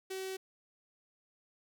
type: tone with notch filter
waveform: sawtooth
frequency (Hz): 380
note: F#4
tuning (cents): +46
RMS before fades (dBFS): -40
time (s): 0.1-0.37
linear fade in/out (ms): 10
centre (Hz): 990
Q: 0.82
effects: none

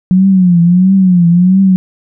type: tone with vibrato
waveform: sine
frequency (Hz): 181.4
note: F#3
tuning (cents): -34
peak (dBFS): -4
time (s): 0.11-1.76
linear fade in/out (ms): 0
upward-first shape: triangle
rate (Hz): 1.5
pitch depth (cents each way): 130
effects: none

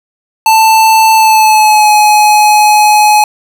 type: tone with pitch glide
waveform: square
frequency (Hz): 884 to 844.1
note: A5 to G#5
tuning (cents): +8 to +28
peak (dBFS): -4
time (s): 0.46-3.24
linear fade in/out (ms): 2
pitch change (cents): -80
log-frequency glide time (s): 1.14-1.91
effects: none

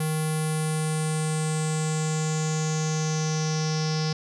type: tone with low-pass filter sweep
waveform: square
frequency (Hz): 156.2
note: D#3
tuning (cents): +7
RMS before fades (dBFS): -26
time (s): 0-4.13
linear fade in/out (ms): 5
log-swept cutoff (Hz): 11000 to 5200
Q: 7
effects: none

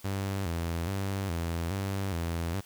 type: tone with vibrato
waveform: sawtooth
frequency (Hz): 90.6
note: F#2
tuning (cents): -36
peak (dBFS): -26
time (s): 0.04-2.61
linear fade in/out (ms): 10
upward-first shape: square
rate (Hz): 1.2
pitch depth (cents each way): 130
effects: white hiss -55 dBFS RMS until 2.65 s

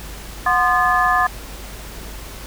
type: tone cluster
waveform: sine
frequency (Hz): 730 / 1045 / 1217 / 1724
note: F#5 / C6 / D#6 / A6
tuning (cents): -24 / -2 / -39 / -36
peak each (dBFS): -19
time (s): 0.46-1.27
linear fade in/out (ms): 5
effects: added 50 Hz sine -34 dBFS peak until 2.46 s + pink hiss -36 dBFS RMS until 2.46 s

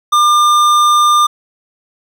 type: tone with tanh clipping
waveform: sine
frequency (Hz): 1200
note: D6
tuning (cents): +37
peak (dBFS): -9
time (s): 0.12-1.27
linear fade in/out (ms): 10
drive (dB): 16
effects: none

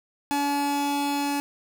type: tone pair together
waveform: 45% pulse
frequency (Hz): 285.1 / 855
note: C#4 / A5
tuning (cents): +49 / -50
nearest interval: octave + perfect fifth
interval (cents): 1901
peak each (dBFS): -26 / -27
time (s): 0.31-1.4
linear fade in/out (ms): 0
effects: none

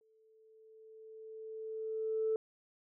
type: tone with exponential growth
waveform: sine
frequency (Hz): 440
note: A4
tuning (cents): 0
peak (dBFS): -28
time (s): 0.01-2.36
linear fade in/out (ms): 1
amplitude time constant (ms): 510
effects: tanh soft clip ceiling -24 dBFS

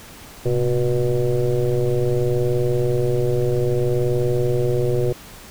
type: tone with frequency modulation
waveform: sine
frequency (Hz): 248.3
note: B3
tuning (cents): +9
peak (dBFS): -16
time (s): 0.45-5.13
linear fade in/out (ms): 10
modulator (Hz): 119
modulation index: 2.3
effects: pink hiss -41 dBFS RMS until 5.5 s

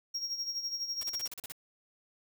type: tone with tremolo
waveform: triangle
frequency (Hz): 5588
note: F8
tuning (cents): 0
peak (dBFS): -30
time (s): 0.14-1.28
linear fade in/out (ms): 10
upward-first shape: sine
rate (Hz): 12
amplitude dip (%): 65
type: noise bursts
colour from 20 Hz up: white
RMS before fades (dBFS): -42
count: 9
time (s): 1.01-1.521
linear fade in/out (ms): 2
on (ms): 23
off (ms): 38
effects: none

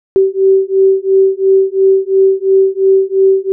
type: beating tone pair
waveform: sine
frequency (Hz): 383.8 / 386.7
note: G4 / G4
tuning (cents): -37 / -24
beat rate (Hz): 2.9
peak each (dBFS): -10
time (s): 0.16-3.52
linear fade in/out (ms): 0
effects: none

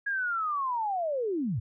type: linear sweep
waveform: sine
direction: down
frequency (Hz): 1661.2 to 90.7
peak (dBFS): -27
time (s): 0.06-1.6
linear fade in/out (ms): 10
effects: none

